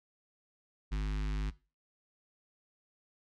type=tone with notch filter; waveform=square; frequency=51.1 Hz; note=G#1; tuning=27 cents flat; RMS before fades=-33 dBFS; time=0.91-1.51 s; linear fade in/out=20 ms; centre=590 Hz; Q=0.66; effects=noise-tail reverb RT60 0.3 s tail -18 dB re dry + low-pass 5000 Hz 12 dB/octave